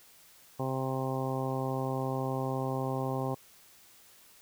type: harmonic tone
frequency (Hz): 131.9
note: C3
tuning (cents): +14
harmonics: 1 / 2 / 3 / 4 / 5 / 6 / 7 / 8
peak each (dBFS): -34 / -37 / -38 / -38 / -42 / -39 / -43 / -42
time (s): 0.59-3.35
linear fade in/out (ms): 10
effects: white hiss -58 dBFS RMS until 4.41 s